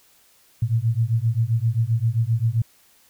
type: beating tone pair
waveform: sine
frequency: 110.8 / 118.4 Hz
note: A2 / A#2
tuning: +13 / +27 cents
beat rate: 7.6 Hz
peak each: -21 dBFS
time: 0.62-2.62 s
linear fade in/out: 5 ms
effects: white hiss -57 dBFS RMS until 3.09 s